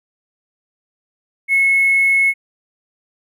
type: tone with hard clipping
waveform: triangle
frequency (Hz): 2186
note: C#7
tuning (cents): -25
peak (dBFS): -11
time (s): 1.48-2.34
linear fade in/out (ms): 50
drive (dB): 3
effects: none